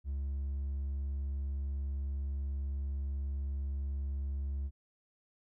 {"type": "tone with hard clipping", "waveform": "sine", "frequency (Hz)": 69.3, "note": "C#2", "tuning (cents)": 0, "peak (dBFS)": -34, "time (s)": [0.04, 4.71], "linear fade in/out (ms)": 50, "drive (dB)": 2, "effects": []}